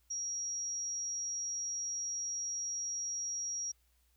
sine tone, 5670 Hz, F8, 25 cents sharp, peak -35 dBFS, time 0.1-3.72 s, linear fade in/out 10 ms, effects added 60 Hz sine -70 dBFS peak until 4.16 s + white hiss -75 dBFS RMS until 4.16 s

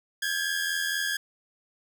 sawtooth tone pair together, 1603 / 1687.3 Hz, G6 / G#6, +38 / +27 cents, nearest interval minor second, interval 89 cents, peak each -26 dBFS, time 0.22-1.17 s, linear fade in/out 5 ms, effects none

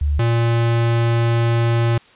sine / square tone pair in turn, 73 / 116.69 Hz, D2 / A#2, -10 / +2 cents, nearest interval minor sixth, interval 812 cents, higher second, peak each -15 dBFS, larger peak neither, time 0.01-0.19 / 0.19-1.98 s, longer second, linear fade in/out 5 ms, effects white hiss -49 dBFS RMS until 2.15 s + resampled to 8000 Hz

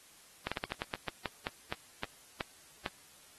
slowing click train, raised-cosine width 0.3 ms, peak -18 dBFS, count 14, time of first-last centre 0.47-2.862 s, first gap 46 ms, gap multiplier 1.21, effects white hiss -59 dBFS RMS until 3.38 s + AAC 32 kbps

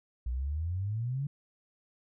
sine exponential sweep, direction up, 58.27 to 145.7 Hz, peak -30 dBFS, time 0.26-1.27 s, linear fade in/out 5 ms, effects none

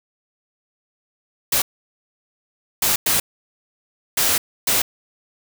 white noise bursts at uneven times, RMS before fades -18 dBFS, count 5, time 1.52-1.62 / 2.82-2.96 / 3.06-3.2 / 4.17-4.38 / 4.67-4.82 s, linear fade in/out 5 ms, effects none

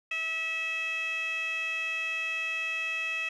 15% pulse tone with band-pass filter, 648 Hz, E5, 30 cents flat, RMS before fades -32 dBFS, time 0.11-3.29 s, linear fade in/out 5 ms, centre 2600 Hz, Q 5.1, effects none

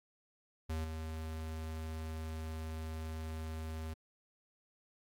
square tone with level steps, 79.6 Hz, D#2, 40 cents sharp, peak -36 / -40 dBFS, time 0.69-3.94 s, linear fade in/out 10 ms, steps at 0.84 s, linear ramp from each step 5 ms, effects AAC 64 kbps

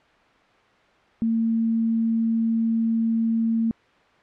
sine tone, 226.7 Hz, A#3, 48 cents flat, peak -19 dBFS, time 1.22-3.71 s, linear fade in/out 0 ms, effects white hiss -56 dBFS RMS until 4.22 s + low-pass 2000 Hz 12 dB/octave

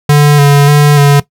square tone with vibrato, 144.7 Hz, D3, 25 cents flat, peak -3 dBFS, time 0.09-1.2 s, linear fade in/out 5 ms, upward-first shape square, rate 1.7 Hz, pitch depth 23 cents each way, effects noise-tail reverb RT60 0.1 s tail -17 dB re dry

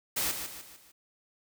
white noise with echo, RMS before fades -30 dBFS, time 0.16-0.32 s, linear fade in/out 10 ms, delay 150 ms, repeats 4, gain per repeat -7 dB, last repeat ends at 0.92 s, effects none

